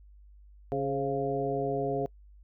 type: harmonic tone with a mistuned harmonic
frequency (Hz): 138.59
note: C#3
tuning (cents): 0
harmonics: 1 / 2 / 3 / 4 / 5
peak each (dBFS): -36 / -36 / -31 / -35 / -34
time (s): 0.72-2.06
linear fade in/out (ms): 0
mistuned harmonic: 4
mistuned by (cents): -57
effects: noise-tail reverb RT60 0.1 s tail -25 dB re dry + added 50 Hz sine -51 dBFS peak until 2.43 s